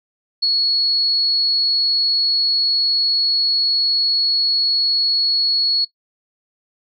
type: tone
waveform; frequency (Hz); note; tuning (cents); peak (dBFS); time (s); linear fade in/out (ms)
sine; 4359; C#8; -30; -14; 0.42-5.85; 10
effects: noise-tail reverb RT60 0.1 s tail -19 dB re dry